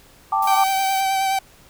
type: chord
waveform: sine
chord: G suspended second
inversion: none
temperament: just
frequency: 784 / 882 / 1176 Hz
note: G5 / A5 / D6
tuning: 0 / +4 / +2 cents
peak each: -21 dBFS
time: 0.32-0.64 s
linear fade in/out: 5 ms
type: noise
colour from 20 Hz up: blue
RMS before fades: -34 dBFS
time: 0.42-1.01 s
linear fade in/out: 5 ms
type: tone with vibrato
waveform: 45% pulse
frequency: 773 Hz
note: G5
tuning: 24 cents flat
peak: -18 dBFS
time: 0.47-1.39 s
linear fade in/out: 5 ms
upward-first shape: triangle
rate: 9.5 Hz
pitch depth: 23 cents each way
effects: pink hiss -50 dBFS RMS until 1.69 s